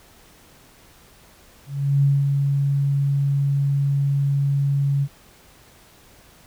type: tone with ADSR envelope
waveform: sine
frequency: 140 Hz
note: C#3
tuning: 18 cents sharp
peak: -13 dBFS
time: 1.66-5.08 s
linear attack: 370 ms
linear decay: 210 ms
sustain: -4 dB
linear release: 52 ms
effects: pink hiss -51 dBFS RMS until 6.46 s